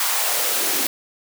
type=noise with high-pass filter sweep; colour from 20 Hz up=white; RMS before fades=-21 dBFS; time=0-0.87 s; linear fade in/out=2 ms; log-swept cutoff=990 to 260 Hz; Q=2; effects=none